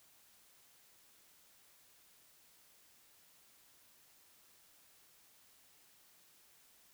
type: silence
effects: white hiss -66 dBFS RMS until 6.93 s